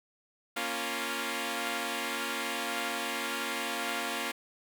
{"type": "chord", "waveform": "5% pulse", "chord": "Bb minor", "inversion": "none", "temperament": "equal", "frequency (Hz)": [233.1, 277.2, 349.2], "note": ["Bb3", "Db4", "F4"], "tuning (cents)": [0, 0, 0], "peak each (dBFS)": -25, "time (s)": [0.56, 4.32], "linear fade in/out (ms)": 10, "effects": []}